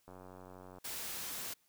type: click train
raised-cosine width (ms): 1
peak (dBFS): -38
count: 66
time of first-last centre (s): 0.08-0.784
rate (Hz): 92.3
type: noise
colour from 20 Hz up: white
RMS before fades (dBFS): -42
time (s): 0.84-1.54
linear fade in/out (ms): 10
effects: white hiss -73 dBFS RMS until 1.68 s